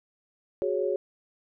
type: chord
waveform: sine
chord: F# suspended second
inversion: none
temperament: equal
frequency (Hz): 370 / 415.3 / 554.4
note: F#4 / G#4 / C#5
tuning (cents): 0 / 0 / 0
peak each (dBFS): -29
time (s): 0.62-0.96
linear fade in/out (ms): 0
effects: none